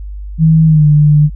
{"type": "tone with pitch glide", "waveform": "sine", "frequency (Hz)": [160, 149.29], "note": ["D#3", "D3"], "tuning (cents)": [49, 29], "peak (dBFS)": -4, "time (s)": [0.38, 1.3], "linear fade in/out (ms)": 50, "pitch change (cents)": -120, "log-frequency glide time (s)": [0.66, 0.86], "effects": ["added 50 Hz sine -22 dBFS peak until 1.35 s"]}